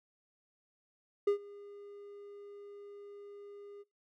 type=tone with ADSR envelope; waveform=triangle; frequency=406.6 Hz; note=G#4; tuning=37 cents flat; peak=-22 dBFS; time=1.27-3.84 s; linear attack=6 ms; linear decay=100 ms; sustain=-24 dB; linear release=30 ms; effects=noise-tail reverb RT60 0.2 s tail -23 dB re dry